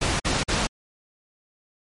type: noise bursts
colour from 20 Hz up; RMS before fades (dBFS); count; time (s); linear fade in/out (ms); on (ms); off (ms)
pink; -23; 3; 0.01-0.672; 10; 190; 46
effects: low-pass 8000 Hz 12 dB/octave + MP3 48 kbps